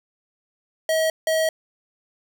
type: tone bursts at uneven times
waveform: square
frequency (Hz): 639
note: D#5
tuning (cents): +46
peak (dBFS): -19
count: 2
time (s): 0.89-1.1 / 1.27-1.49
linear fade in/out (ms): 2
effects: none